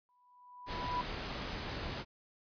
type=tone with exponential growth; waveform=sine; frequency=987.8 Hz; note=B5; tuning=in tune; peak=-31 dBFS; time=0.09-1.01 s; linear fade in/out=0 ms; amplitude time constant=200 ms
type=noise; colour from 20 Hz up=pink; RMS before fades=-40 dBFS; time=0.66-2.05 s; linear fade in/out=50 ms
effects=resampled to 11025 Hz